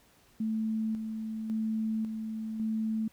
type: tone with tremolo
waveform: sine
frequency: 220 Hz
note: A3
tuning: in tune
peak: -28 dBFS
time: 0.4-3.08 s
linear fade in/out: 5 ms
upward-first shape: square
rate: 0.91 Hz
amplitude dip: 45%
effects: pink hiss -63 dBFS RMS until 3.12 s